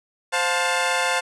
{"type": "chord", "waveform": "15% pulse", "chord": "F major", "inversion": "second", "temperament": "equal with one note detuned", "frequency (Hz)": [523.3, 709.4, 880], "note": ["C5", "F5", "A5"], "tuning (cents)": [0, 27, 0], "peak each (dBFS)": -18, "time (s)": [0.32, 1.21], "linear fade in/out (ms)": 20, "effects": ["resampled to 24000 Hz"]}